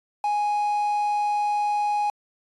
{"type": "tone with quantisation", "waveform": "triangle", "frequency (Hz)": 830.6, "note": "G#5", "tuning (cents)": 0, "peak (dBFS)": -19, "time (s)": [0.24, 2.1], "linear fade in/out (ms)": 2, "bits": 7, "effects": ["resampled to 24000 Hz"]}